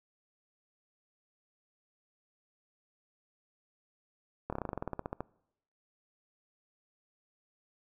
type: slowing click train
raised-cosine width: 1 ms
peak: -21 dBFS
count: 16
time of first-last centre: 4.5-5.206 s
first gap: 26 ms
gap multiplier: 1.08
effects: noise-tail reverb RT60 0.8 s tail -24 dB re dry